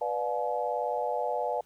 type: chord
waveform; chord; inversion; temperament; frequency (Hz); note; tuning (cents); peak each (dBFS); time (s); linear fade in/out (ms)
sine; B diminished seventh; none; just; 493.9 / 592.7 / 711.2 / 853.4; B4 / D5 / F5 / Ab5; 0 / +16 / +31 / +47; -33; 0.01-1.61; 5
effects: pink hiss -65 dBFS RMS until 1.65 s